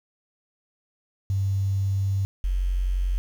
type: tone pair in turn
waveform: sine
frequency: 97.6 / 45.69 Hz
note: G2 / F#1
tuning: -7 / -21 cents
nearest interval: octave + minor second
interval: 1314 cents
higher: first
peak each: -21 dBFS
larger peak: neither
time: 1.3-2.25 / 2.44-3.18 s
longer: first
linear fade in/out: 0 ms
effects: 8-bit